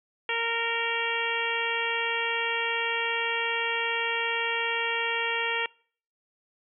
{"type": "harmonic tone", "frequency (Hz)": 462.6, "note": "A#4", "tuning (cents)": -13, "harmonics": [1, 2, 3, 4, 5, 6, 7], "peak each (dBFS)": [-34, -34, -36, -32, -32, -32, -36], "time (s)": [0.29, 5.66], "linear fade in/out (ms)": 2, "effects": ["noise-tail reverb RT60 0.5 s tail -25 dB re dry"]}